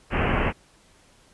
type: low-pass noise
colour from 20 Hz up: pink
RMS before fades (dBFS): -23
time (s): 0.1-0.53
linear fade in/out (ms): 50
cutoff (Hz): 2900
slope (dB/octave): 96
effects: pink hiss -57 dBFS RMS until 1.33 s + resampled to 24000 Hz